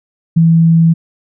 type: tone with ADSR envelope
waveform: sine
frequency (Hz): 164.81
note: E3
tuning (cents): 0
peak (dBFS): -3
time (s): 0.36-0.94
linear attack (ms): 14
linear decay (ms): 4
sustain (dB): -2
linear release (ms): 18
effects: none